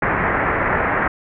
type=low-pass noise; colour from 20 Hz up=white; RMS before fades=-19 dBFS; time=0.02-1.08 s; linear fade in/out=5 ms; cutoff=2000 Hz; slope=48 dB/octave; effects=none